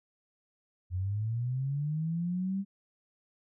sine linear sweep, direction up, 87.31 to 199.1 Hz, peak -29 dBFS, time 0.9-2.65 s, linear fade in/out 50 ms, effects none

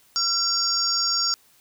sine tone cluster, 1365 / 4737 / 5520 / 6700 Hz, F6 / D8 / F8 / G#8, -40 / +14 / -21 / +14 cents, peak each -29 / -25 / -23 / -28 dBFS, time 0.16-1.34 s, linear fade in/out 0 ms, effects tanh soft clip ceiling -10 dBFS + white hiss -58 dBFS RMS until 1.6 s

